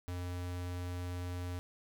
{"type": "tone", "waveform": "square", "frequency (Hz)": 89.1, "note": "F2", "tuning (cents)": 35, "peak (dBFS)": -38, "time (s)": [0.08, 1.59], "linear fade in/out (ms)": 0, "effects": ["12-bit"]}